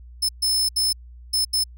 sawtooth tone bursts at uneven times, 5240 Hz, E8, 11 cents flat, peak -16 dBFS, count 5, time 0.22-0.29 / 0.42-0.69 / 0.76-0.93 / 1.33-1.45 / 1.53-1.64 s, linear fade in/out 10 ms, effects added 60 Hz sine -40 dBFS peak until 1.77 s

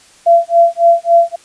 sine tone with tremolo, 680 Hz, F5, 46 cents flat, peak -3 dBFS, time 0.26-1.36 s, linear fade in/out 10 ms, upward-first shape sine, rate 3.6 Hz, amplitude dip 100%, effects white hiss -45 dBFS RMS until 1.44 s + resampled to 22050 Hz

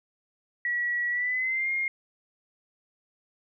sine tone with pitch glide, 1930 to 2129 Hz, B6 to C7, -40 to +30 cents, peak -25 dBFS, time 0.65-1.88 s, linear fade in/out 2 ms, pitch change +170 cents, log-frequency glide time 1.1-1.7 s, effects none

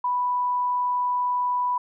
sine tone, 987.8 Hz, B5, in tune, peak -21 dBFS, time 0.04-1.78 s, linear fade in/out 5 ms, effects none

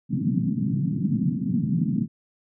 pink band-pass noise, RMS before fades -24 dBFS, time 0.09-2.08 s, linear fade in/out 50 ms, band 130 to 260 Hz, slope 48 dB/octave, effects none

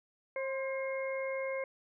harmonic tone with a mistuned harmonic, 535 Hz, C5, 38 cents sharp, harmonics 1 / 2 / 3 / 4, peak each -34 / -45 / -49 / -41 dBFS, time 0.36-1.64 s, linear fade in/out 2 ms, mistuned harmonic 2, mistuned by -36 cents, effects none

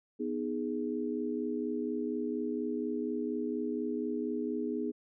sine chord, G# minor, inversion first, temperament equal, 246.9 / 311.1 / 415.3 Hz, B3 / D#4 / G#4, 0 / 0 / 0 cents, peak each -35 / -36 / -36 dBFS, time 0.19-4.92 s, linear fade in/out 20 ms, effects none

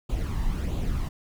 brown noise with flanger, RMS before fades -27 dBFS, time 0.09-1.09 s, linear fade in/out 10 ms, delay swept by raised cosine 0.27 to 1.07 ms, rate 1.5 Hz, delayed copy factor +0.55, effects none

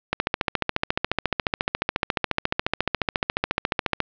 click train, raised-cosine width 0.3 ms, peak -4 dBFS, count 56, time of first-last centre 0.13-4.003 s, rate 14.2 Hz, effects low-pass 4000 Hz 12 dB/octave

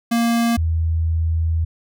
square / sine tone pair in turn, 233.1 / 81.49 Hz, A#3 / E2, 0 / -19 cents, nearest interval octave + tritone, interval 1819 cents, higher first, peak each -16 dBFS, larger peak neither, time 0.11-0.57 / 0.57-1.65 s, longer second, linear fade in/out 10 ms, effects none

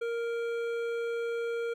sine tone with hard clipping, 466.2 Hz, A#4, in tune, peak -32 dBFS, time 0.01-1.74 s, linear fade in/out 10 ms, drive 11 dB, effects none

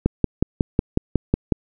click train, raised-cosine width 3 ms, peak -3 dBFS, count 9, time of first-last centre 0.06-1.523 s, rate 5.47 Hz, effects none

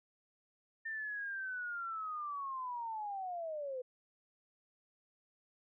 sine linear sweep, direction down, 1805 to 493.9 Hz, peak -38 dBFS, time 0.85-3.82 s, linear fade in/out 10 ms, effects none

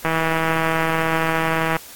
click train, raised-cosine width 0.5 ms, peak -5 dBFS, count 279, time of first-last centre 0.05-1.766 s, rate 162 Hz, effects white hiss -40 dBFS RMS until 1.95 s + AAC 64 kbps

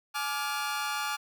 sawtooth chord, D diminished, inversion second, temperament just, 845.8 / 1174.7 / 1409.6 Hz, Ab5 / D6 / F6, +31 / 0 / +16 cents, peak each -31 dBFS, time 0.14-1.17 s, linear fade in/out 20 ms, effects none

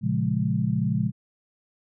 sine chord, Bb minor seventh, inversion none, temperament equal, 116.54 / 138.59 / 174.61 / 207.7 Hz, Bb2 / Db3 / F3 / Ab3, 0 / 0 / 0 / 0 cents, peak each -27 dBFS, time 0.01-1.12 s, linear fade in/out 50 ms, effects none

